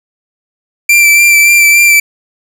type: tone with vibrato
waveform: 45% pulse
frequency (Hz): 2349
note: D7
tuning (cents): 0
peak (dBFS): -3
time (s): 0.89-2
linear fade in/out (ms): 5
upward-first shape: sine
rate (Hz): 3.5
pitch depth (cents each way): 20
effects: none